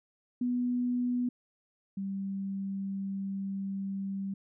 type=tone pair in turn; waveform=sine; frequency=246.1 / 195.33 Hz; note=B3 / G3; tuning=-6 / -6 cents; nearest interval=major third; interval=400 cents; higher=first; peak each=-27 / -32 dBFS; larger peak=first; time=0.41-1.29 / 1.97-4.34 s; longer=second; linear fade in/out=5 ms; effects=none